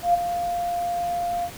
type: tone with ADSR envelope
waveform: sine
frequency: 698.5 Hz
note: F5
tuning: in tune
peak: -13 dBFS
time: 0.02-1.51 s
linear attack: 120 ms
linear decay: 18 ms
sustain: -10 dB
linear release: 70 ms
effects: pink hiss -40 dBFS RMS until 1.57 s